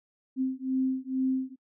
sine beating tone pair, 260.4 / 262.6 Hz, C4 / C4, -8 / +6 cents, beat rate 2.2 Hz, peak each -29 dBFS, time 0.36-1.56 s, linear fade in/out 50 ms, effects noise-tail reverb RT60 0.1 s tail -25 dB re dry

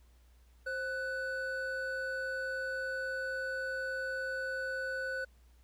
triangle tone pair together, 527 / 1490.6 Hz, C5 / F#6, +12 / +12 cents, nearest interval octave + tritone, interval 1800 cents, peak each -37 / -34 dBFS, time 0.66-5.25 s, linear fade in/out 10 ms, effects added 60 Hz sine -59 dBFS peak until 5.63 s + pink hiss -71 dBFS RMS until 5.63 s

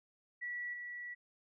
sine tone with level steps, 1944 Hz, B6, 28 cents flat, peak -38 / -42 dBFS, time 0.41-1.15 s, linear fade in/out 20 ms, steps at 0.73 s, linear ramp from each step 10 ms, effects none

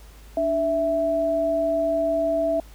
sine tone pair together, 293.7 / 659.3 Hz, D4 / E5, 0 / 0 cents, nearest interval octave + major second, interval 1400 cents, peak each -28 / -20 dBFS, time 0.37-2.6 s, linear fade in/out 2 ms, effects added 52 Hz sine -43 dBFS peak until 2.74 s + pink hiss -52 dBFS RMS until 2.74 s

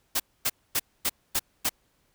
white noise bursts, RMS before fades -25 dBFS, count 6, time 0.15-1.694 s, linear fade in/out 10 ms, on 49 ms, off 250 ms, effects pink hiss -69 dBFS RMS until 2.14 s

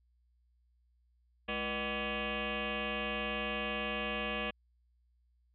sine tone with frequency modulation, 1149 Hz, D6, 38 cents flat, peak -33 dBFS, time 1.48-4.51 s, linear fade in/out 10 ms, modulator 272 Hz, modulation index 6.9, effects added 60 Hz sine -68 dBFS peak until 5.54 s

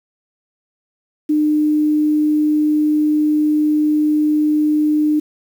sine tone with quantisation, 302.6 Hz, D#4, 48 cents flat, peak -12 dBFS, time 1.29-5.2 s, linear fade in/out 10 ms, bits 7, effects none

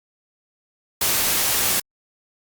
white noise, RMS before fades -20 dBFS, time 1.01-1.8 s, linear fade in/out 5 ms, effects Opus 48 kbps

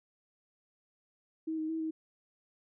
sine tone with pitch steps, 319.3 / 313.7 / 322.8 / 317.7 Hz, D#4 / D#4 / E4 / D#4, +45 / +14 / -36 / +36 cents, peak -32 dBFS, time 1.47-1.91 s, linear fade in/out 10 ms, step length 110 ms, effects none

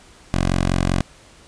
10% pulse tone, 45.08 Hz, F#1, 44 cents flat, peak -9 dBFS, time 0.34-1.01 s, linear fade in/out 0 ms, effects pink hiss -48 dBFS RMS until 1.47 s + resampled to 22050 Hz

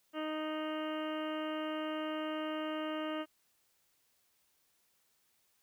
harmonic tone with a mistuned harmonic, 310 Hz, D#4, 6 cents flat, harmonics 1 / 2 / 3 / 4 / 5 / 6 / 7 / 8 / 9 / 10, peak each -38 / -40 / -49 / -44 / -50 / -52 / -54 / -59 / -49 / -54 dBFS, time 0.13-3.26 s, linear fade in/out 50 ms, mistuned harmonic 9, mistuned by +17 cents, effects white hiss -74 dBFS RMS until 5.62 s

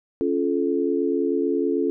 sine chord, Db augmented, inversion none, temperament just, 277.2 / 346.5 / 433.1 Hz, Db4 / F4 / A4, 0 / -14 / -27 cents, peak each -24 dBFS, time 0.21-1.9 s, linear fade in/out 0 ms, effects none

